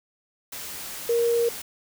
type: tone in noise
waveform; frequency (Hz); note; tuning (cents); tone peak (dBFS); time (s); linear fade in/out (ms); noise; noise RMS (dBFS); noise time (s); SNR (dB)
sine; 469; A#4; +11; -19; 1.09-1.49; 5; white; -36; 0.52-1.62; +14
effects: none